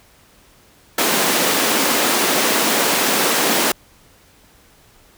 pink high-pass noise, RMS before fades -17 dBFS, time 0.98-3.72 s, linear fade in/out 5 ms, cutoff 230 Hz, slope 24 dB/octave, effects pink hiss -51 dBFS RMS until 5.17 s

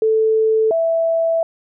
sine tone pair in turn, 440 / 659.3 Hz, A4 / E5, 0 / 0 cents, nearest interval perfect fifth, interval 700 cents, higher second, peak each -12 / -14 dBFS, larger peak first, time 0.02-0.71 / 0.71-1.43 s, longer second, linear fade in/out 2 ms, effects none

